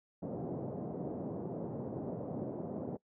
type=band-pass noise; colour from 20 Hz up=pink; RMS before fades=-40 dBFS; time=0.22-2.97 s; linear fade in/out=10 ms; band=130 to 640 Hz; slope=24 dB/octave; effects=noise-tail reverb RT60 0.1 s tail -21 dB re dry